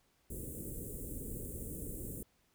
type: band-stop noise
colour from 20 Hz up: pink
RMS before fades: -43 dBFS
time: 0.3-2.23 s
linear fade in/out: 5 ms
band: 500 to 8000 Hz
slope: 48 dB/octave
effects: pink hiss -73 dBFS RMS until 2.54 s